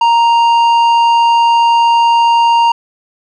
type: tone with tanh clipping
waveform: triangle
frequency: 932.3 Hz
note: A#5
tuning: in tune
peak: -8 dBFS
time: 0.01-2.72 s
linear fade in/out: 5 ms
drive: 13 dB
effects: none